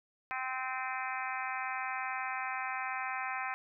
harmonic tone with a mistuned harmonic, 259.2 Hz, C4, 16 cents flat, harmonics 3 / 4 / 5 / 6 / 7 / 8 / 9 / 10, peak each -40 / -41 / -42 / -43 / -43 / -44 / -45 / -45 dBFS, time 0.31-3.54 s, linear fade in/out 0 ms, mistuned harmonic 10, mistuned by -50 cents, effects none

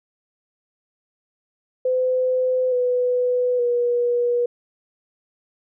sine tone with pitch steps, 510 / 496.1 / 482.5 Hz, C5 / B4 / B4, -44 / +8 / -40 cents, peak -17 dBFS, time 1.85-4.46 s, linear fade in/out 5 ms, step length 870 ms, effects none

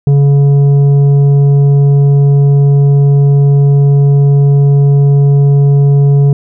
sine tone with tanh clipping, 141.2 Hz, C#3, 32 cents sharp, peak -5 dBFS, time 0.07-6.33 s, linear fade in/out 2 ms, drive 7 dB, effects none

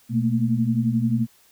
sine tone cluster, 122.6 / 221.3 / 232.7 Hz, B2 / A3 / A#3, -12 / +10 / -3 cents, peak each -23 dBFS, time 0.09-1.27 s, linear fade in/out 50 ms, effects white hiss -57 dBFS RMS until 1.51 s

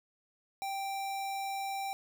square tone, 784 Hz, G5, in tune, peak -35 dBFS, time 0.62-1.93 s, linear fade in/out 0 ms, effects none

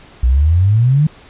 sine exponential sweep, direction up, 58.6 to 158.5 Hz, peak -8 dBFS, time 0.23-1.07 s, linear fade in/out 5 ms, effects pink hiss -42 dBFS RMS until 1.29 s + resampled to 8000 Hz

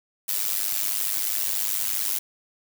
blue noise with amplitude modulation, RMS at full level -22 dBFS, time 0.28-2.19 s, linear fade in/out 10 ms, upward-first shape sine, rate 100 Hz, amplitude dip 95%, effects none

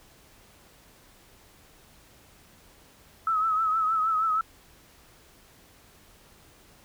sine tone with vibrato, 1294 Hz, E6, 32 cents flat, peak -22 dBFS, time 3.27-4.41 s, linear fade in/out 2 ms, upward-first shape triangle, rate 6.4 Hz, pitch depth 62 cents each way, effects pink hiss -56 dBFS RMS until 6.84 s

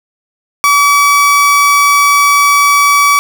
30% pulse tone, 1144 Hz, D6, 46 cents flat, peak -3 dBFS, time 0.64-3.19 s, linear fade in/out 0 ms, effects none

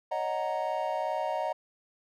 triangle chord, D# minor seventh, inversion third, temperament equal with one note detuned, 559.8 / 622.3 / 740 / 932.3 Hz, C#5 / D#5 / F#5 / A#5, +17 / 0 / 0 / 0 cents, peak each -35 / -31 / -32 / -32 dBFS, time 0.11-1.53 s, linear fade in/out 10 ms, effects none

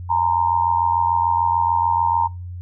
sine tone with amplitude modulation, 929 Hz, A#5, 6 cents flat, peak -12 dBFS, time 0.09-2.28 s, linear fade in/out 20 ms, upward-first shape sine, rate 86.8 Hz, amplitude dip 80%, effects noise-tail reverb RT60 0.3 s tail -25 dB re dry + added 89 Hz sine -29 dBFS peak until 2.61 s

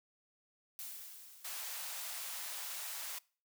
blue noise with exponential decay, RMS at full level -44 dBFS, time 0.79-2.54 s, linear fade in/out 0 ms, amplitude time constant 380 ms
white high-pass noise, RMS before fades -43 dBFS, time 1.44-3.19 s, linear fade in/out 10 ms, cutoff 630 Hz, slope 24 dB/octave
effects noise-tail reverb RT60 0.4 s tail -23 dB re dry

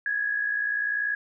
sine tone pair together, 1661.2 / 1721.5 Hz, G#6 / A6, 0 / -38 cents, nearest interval minor second, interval 62 cents, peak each -25 / -32 dBFS, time 0.06-1.15 s, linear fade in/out 2 ms, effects none

